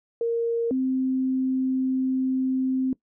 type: tone pair in turn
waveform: sine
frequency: 464.5 / 260.7 Hz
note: A#4 / C4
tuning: -6 / -6 cents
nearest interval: minor seventh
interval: 1000 cents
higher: first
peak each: -21 dBFS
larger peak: neither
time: 0.21-0.71 / 0.71-2.93 s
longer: second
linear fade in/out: 2 ms
effects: noise-tail reverb RT60 0.1 s tail -20 dB re dry